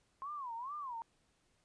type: tone with vibrato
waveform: sine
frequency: 1046.5 Hz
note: C6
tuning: in tune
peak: -40 dBFS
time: 0.22-1.02 s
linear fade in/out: 0 ms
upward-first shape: sine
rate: 2.3 Hz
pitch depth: 240 cents each way
effects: pink hiss -75 dBFS RMS until 1.64 s + resampled to 22050 Hz

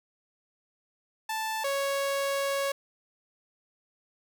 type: tone pair in turn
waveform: sawtooth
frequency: 880 / 554.4 Hz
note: A5 / C#5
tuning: 0 / 0 cents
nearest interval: minor sixth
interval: 800 cents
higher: first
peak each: -26 / -23 dBFS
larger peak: second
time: 1.29-1.64 / 1.64-2.72 s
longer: second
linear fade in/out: 5 ms
effects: none

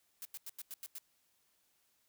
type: noise bursts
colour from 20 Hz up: blue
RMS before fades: -45 dBFS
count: 7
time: 0.22-0.983 s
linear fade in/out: 0 ms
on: 31 ms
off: 91 ms
effects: white hiss -75 dBFS RMS until 2.08 s

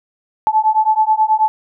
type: beating tone pair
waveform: sine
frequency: 864 / 873.3 Hz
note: A5 / A5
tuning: -32 / -13 cents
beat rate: 9.3 Hz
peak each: -14 dBFS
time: 0.47-1.48 s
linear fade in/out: 0 ms
effects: none

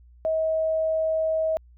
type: tone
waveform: sine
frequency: 638 Hz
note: D#5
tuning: 43 cents sharp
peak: -21 dBFS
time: 0.25-1.57 s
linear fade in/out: 0 ms
effects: added 60 Hz sine -49 dBFS peak until 1.77 s

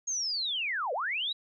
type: linear two-way sweep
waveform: sine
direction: down then up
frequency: 6620 to 466.2 to 3973 Hz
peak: -29 dBFS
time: 0.07-1.33 s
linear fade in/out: 10 ms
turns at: 0.93 s
effects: none

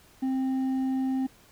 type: tone with hard clipping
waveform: sine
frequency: 263 Hz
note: C4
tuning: 9 cents sharp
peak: -26 dBFS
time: 0.22-1.27 s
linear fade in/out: 10 ms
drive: 4 dB
effects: pink hiss -57 dBFS RMS until 1.51 s

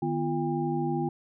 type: tone cluster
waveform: sine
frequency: 153.4 / 246.1 / 344.3 / 803 Hz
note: D#3 / B3 / F4 / G5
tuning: -24 / -6 / -25 / +41 cents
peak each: -31 / -32 / -30 / -33 dBFS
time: 0.02-1.09 s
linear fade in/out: 5 ms
effects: none

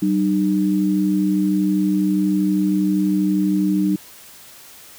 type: tone pair together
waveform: sine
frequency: 191.5 / 304 Hz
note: G3 / D#4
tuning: -40 / -40 cents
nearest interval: minor sixth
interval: 800 cents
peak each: -18 dBFS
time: 0.02-3.96 s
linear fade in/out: 5 ms
effects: white hiss -43 dBFS RMS until 4.98 s

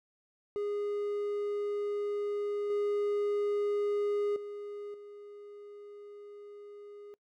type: tone with level steps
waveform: triangle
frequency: 411.2 Hz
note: G#4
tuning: 17 cents flat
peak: -29 / -26 / -37 / -44 dBFS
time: 0.56-7.14 s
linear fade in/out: 0 ms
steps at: 2.7 / 4.36 / 4.94 s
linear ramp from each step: 2 ms
effects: noise-tail reverb RT60 0.1 s tail -23 dB re dry

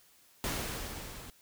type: noise with level ramp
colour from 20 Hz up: pink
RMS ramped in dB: -33 to -48 dBFS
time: 0.44-1.3 s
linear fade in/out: 0 ms
effects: white hiss -63 dBFS RMS until 1.41 s

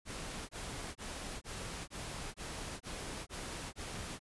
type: noise bursts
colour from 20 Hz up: pink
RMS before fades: -43 dBFS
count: 9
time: 0.05-4.194 s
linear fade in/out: 50 ms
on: 440 ms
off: 23 ms
effects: resampled to 24000 Hz

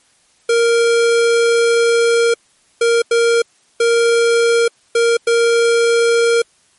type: tone bursts at uneven times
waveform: square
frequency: 466.2 Hz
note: A#4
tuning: in tune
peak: -11 dBFS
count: 6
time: 0.49-2.34 / 2.81-3.02 / 3.11-3.42 / 3.8-4.68 / 4.95-5.17 / 5.27-6.42 s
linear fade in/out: 5 ms
effects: white hiss -55 dBFS RMS until 6.78 s + MP3 48 kbps

